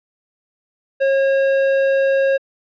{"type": "tone with tanh clipping", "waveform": "sine", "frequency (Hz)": 543, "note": "C#5", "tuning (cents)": -36, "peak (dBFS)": -15, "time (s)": [1, 2.38], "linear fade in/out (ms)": 20, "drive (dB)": 14, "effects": ["low-pass 3000 Hz 12 dB/octave"]}